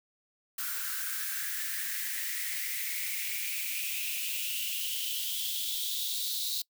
blue noise with high-pass filter sweep, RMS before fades -34 dBFS, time 0.58-6.62 s, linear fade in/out 5 ms, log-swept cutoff 1400 to 4000 Hz, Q 6.8, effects noise-tail reverb RT60 0.1 s tail -24 dB re dry

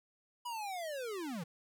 square linear sweep, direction down, 987.8 to 150 Hz, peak -39 dBFS, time 0.45-1.44 s, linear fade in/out 10 ms, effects none

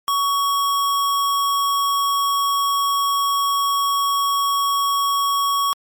sine tone with sample-and-hold, 1125 Hz, C#6, 25 cents sharp, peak -16 dBFS, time 0.08-5.73 s, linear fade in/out 0 ms, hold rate 4410 Hz, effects MP3 64 kbps

